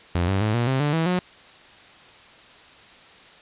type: tone with pitch steps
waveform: sawtooth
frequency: 87.31 / 96.88 / 107.49 / 119.27 / 132.34 / 146.84 / 162.93 / 180.78 Hz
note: F2 / G2 / A2 / A#2 / C3 / D3 / E3 / F#3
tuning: 0 / -20 / -40 / +40 / +20 / 0 / -20 / -40 cents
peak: -16 dBFS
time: 0.15-1.19 s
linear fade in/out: 0 ms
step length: 130 ms
effects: white hiss -48 dBFS RMS until 3.41 s + resampled to 8000 Hz